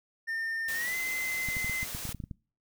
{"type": "tone with pitch glide", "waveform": "triangle", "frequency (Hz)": [1811, 2056], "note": ["A6", "C7"], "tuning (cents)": [49, -31], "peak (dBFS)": -29, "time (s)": [0.27, 1.85], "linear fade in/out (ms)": 20, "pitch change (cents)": 220, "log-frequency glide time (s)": [0.74, 0.96]}
{"type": "noise", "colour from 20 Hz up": "white", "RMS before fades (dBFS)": -39, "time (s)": [0.68, 2.13], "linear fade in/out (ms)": 5}
{"type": "clicks", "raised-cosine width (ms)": 5, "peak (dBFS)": -26, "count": 12, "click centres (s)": [1.487, 1.568, 1.645, 1.696, 1.83, 1.949, 2.053, 2.092, 2.147, 2.202, 2.239, 2.312]}
{"effects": ["noise-tail reverb RT60 0.4 s tail -24 dB re dry"]}